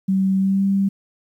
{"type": "tone with pitch glide", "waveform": "sine", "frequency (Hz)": [191.6, 196.08], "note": ["G3", "G3"], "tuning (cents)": [-39, 1], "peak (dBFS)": -15, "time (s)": [0.08, 0.89], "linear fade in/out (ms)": 10, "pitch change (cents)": 40, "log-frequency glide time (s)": [0.38, 0.64], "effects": ["9-bit"]}